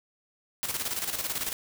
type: noise with tremolo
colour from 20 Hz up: white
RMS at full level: -30 dBFS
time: 0.63-1.53 s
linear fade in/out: 0 ms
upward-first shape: square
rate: 18 Hz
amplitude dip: 60%
effects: none